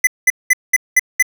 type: tone bursts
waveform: square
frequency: 2013 Hz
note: B6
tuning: 33 cents sharp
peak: -8 dBFS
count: 6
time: 0.04-1.226 s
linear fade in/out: 5 ms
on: 31 ms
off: 200 ms
effects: none